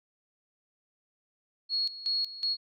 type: tone with tremolo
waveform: sine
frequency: 4324 Hz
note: C#8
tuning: 44 cents flat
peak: -26 dBFS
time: 1.69-2.57 s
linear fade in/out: 50 ms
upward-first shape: square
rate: 2.7 Hz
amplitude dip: 80%
effects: none